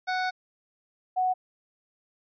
25% pulse / sine tone pair in turn, 740 / 740 Hz, F#5 / F#5, 0 / 0 cents, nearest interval unison, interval 0 cents, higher neither, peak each -22 dBFS, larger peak neither, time 0.07-0.31 / 1.16-1.34 s, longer first, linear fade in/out 20 ms, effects resampled to 11025 Hz

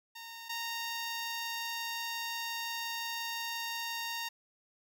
10% pulse tone pair in turn, 921 / 925.7 Hz, A#5 / A#5, -21 / -12 cents, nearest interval unison, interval 9 cents, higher second, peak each -36 / -27 dBFS, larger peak second, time 0.15-0.49 / 0.49-4.29 s, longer second, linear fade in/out 10 ms, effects none

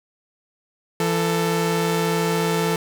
sawtooth tone pair together, 168.61 / 442.4 Hz, E3 / A4, +39 / +9 cents, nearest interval octave + perfect fourth, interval 1670 cents, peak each -18 dBFS, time 1-2.76 s, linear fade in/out 2 ms, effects none

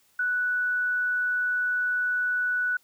sine tone, 1480 Hz, F#6, in tune, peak -23 dBFS, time 0.19-2.77 s, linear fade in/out 5 ms, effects white hiss -64 dBFS RMS until 2.83 s + high-pass 60 Hz 12 dB/octave

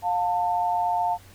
sine tone pair together, 708.8 / 893 Hz, F5 / A5, +25 / +25 cents, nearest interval major third, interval 400 cents, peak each -24 dBFS, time 0.02-1.18 s, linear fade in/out 50 ms, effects added 94 Hz sine -51 dBFS peak until 1.34 s + pink hiss -52 dBFS RMS until 1.34 s

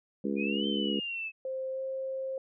harmonic tone, 69.6 Hz, C#2, 8 cents sharp, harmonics 3 / 4 / 5 / 6 / 7, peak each -32 / -34 / -36 / -38 / -39 dBFS, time 0.24-1 s, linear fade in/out 5 ms
sine exponential two-way sweep, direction up then down, 2408 to 3120 to 2589 Hz, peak -33 dBFS, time 0.36-1.32 s, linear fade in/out 50 ms, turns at 0.67 s
sine tone with pitch glide, 525 to 530.2 Hz, C5 to C5, +6 to +23 cents, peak -32 dBFS, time 1.45-2.38 s, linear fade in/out 2 ms, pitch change +17 cents, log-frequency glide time 1.71-1.81 s
effects none

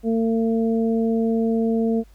harmonic tone, 226.3 Hz, A3, 49 cents sharp, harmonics 1 / 2 / 3, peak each -19 / -23 / -32 dBFS, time 0.03-2.04 s, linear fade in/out 50 ms, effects added 50 Hz sine -47 dBFS peak until 2.14 s + pink hiss -60 dBFS RMS until 2.14 s

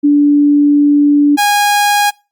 sine / sawtooth tone pair in turn, 290.4 / 821.4 Hz, D4 / G#5, -19 / -19 cents, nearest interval octave + tritone, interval 1800 cents, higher second, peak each -5 dBFS, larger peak neither, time 0.03-1.37 / 1.37-2.11 s, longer first, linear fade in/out 20 ms, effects noise-tail reverb RT60 0.3 s tail -26 dB re dry + Opus 32 kbps

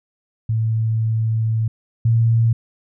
sine tone pair in turn, 111.6 / 114.61 Hz, A2 / A#2, +25 / -29 cents, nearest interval unison, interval 46 cents, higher second, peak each -16 / -12 dBFS, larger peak second, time 0.49-1.68 / 2.05-2.53 s, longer first, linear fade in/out 5 ms, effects none

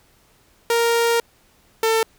sawtooth tone pair in turn, 466.2 / 447.7 Hz, A#4 / A4, 0 / +30 cents, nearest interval minor second, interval 70 cents, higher first, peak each -12 dBFS, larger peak neither, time 0.7-1.2 / 1.83-2.03 s, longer first, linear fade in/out 2 ms, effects pink hiss -57 dBFS RMS until 2.18 s

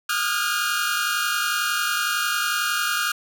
sawtooth tone cluster, 1227 / 1388 / 1439 / 1623 Hz, D#6 / F6 / F#6 / G#6, -25 / -11 / -49 / -40 cents, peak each -24 / -24 / -22 / -25 dBFS, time 0.09-3.12 s, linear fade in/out 5 ms, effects none

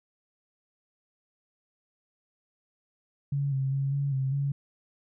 sine tone with pitch steps, 140.8 / 134.4 / 137.3 / 140.6 / 133.4 / 140.2 Hz, C#3 / C3 / C#3 / C#3 / C3 / C#3, +27 / +47 / -16 / +25 / +34 / +20 cents, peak -25 dBFS, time 3.32-4.52 s, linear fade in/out 5 ms, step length 200 ms, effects none

